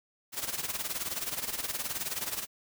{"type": "noise with tremolo", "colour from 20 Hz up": "white", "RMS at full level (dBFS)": -32, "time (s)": [0.32, 2.47], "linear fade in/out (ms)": 50, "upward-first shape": "sine", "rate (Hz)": 19, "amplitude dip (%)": 75, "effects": []}